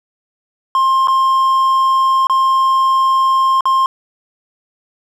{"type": "tone with dropouts", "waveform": "triangle", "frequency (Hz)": 1060, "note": "C6", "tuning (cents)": 22, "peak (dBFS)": -8, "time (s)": [0.75, 3.86], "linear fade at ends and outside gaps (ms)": 1, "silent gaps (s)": [[1.073, 1.082], [2.27, 2.297], [3.608, 3.655]], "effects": []}